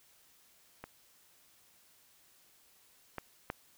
clicks, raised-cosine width 0.5 ms, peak -28 / -23 / -20 dBFS, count 3, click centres 0.84 / 3.183 / 3.501 s, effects white hiss -65 dBFS RMS until 3.77 s

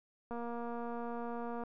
click train, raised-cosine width 1 ms, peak -29 dBFS, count 314, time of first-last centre 0.31-1.636 s, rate 236 Hz, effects none

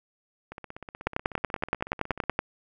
two click trains, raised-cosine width 0.5 ms, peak -9 / -24 dBFS, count 15 / 30, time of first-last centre 1.07-2.391 / 0.52-2.299 s, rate 10.6 / 16.3 Hz, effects none

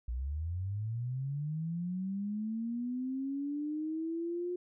sine linear sweep, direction up, 56.8 to 359.2 Hz, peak -33 dBFS, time 0.08-4.56 s, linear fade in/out 5 ms, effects none

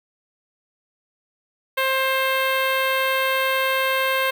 10% pulse tone with notch filter, 529 Hz, C5, 19 cents sharp, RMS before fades -21 dBFS, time 1.77-4.31 s, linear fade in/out 10 ms, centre 7200 Hz, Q 0.94, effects none

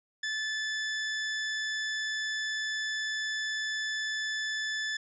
sawtooth tone, 1742 Hz, A6, 18 cents flat, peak -27 dBFS, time 0.23-4.97 s, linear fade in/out 5 ms, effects resampled to 16000 Hz

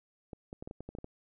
clicks, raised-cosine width 2 ms, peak -29 dBFS, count 10, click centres 0.332 / 0.529 / 0.625 / 0.675 / 0.711 / 0.806 / 0.89 / 0.951 / 0.986 / 1.044 s, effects none

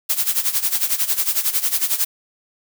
blue noise with tremolo, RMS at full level -17 dBFS, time 0.09-2.05 s, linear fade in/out 10 ms, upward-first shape sine, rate 11 Hz, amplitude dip 80%, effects none

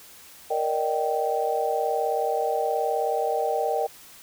sine chord, Eb major seventh, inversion second, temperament just, 466.7 / 583.4 / 622.3 / 777.8 Hz, Bb4 / D5 / Eb5 / G5, +2 / -12 / 0 / -14 cents, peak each -27 / -31 / -29 / -26 dBFS, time 0.5-3.87 s, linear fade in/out 10 ms, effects white hiss -48 dBFS RMS until 4.22 s

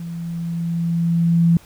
sine tone with level ramp, 168.5 Hz, E3, 38 cents sharp, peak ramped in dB -27 to -10 dBFS, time 0-1.57 s, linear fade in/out 2 ms, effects pink hiss -48 dBFS RMS until 1.65 s

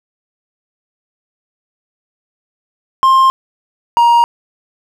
triangle tone pair in turn, 1058 / 942.6 Hz, C6 / A#5, +19 / +19 cents, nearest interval major second, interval 200 cents, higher first, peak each -4 dBFS, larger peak neither, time 3.03-3.3 / 3.97-4.24 s, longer neither, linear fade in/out 0 ms, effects none

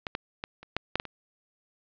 clicks, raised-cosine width 0.3 ms, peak -16 / -14 / -17 / -30 / -11 / -10 / -13 / -23 dBFS, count 8, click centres 0.068 / 0.151 / 0.439 / 0.63 / 0.766 / 0.956 / 0.999 / 1.053 s, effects resampled to 11025 Hz + 8-bit

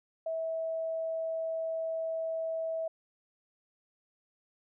sine tone, 650 Hz, E5, 24 cents flat, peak -31 dBFS, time 0.26-2.88 s, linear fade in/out 5 ms, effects none

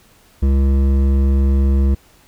sine tone with hard clipping, 67.9 Hz, C#2, 35 cents flat, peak -13 dBFS, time 0.42-1.95 s, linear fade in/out 10 ms, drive 11 dB, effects pink hiss -51 dBFS RMS until 2.27 s

